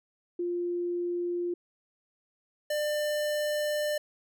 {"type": "tone pair in turn", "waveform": ["sine", "square"], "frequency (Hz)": [350, 597.2], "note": ["F4", "D5"], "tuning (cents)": [4, 29], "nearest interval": "major sixth", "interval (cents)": 925, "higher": "second", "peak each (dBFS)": -28, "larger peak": "neither", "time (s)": [[0.39, 1.54], [2.7, 3.98]], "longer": "second", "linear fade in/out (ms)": 5, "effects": []}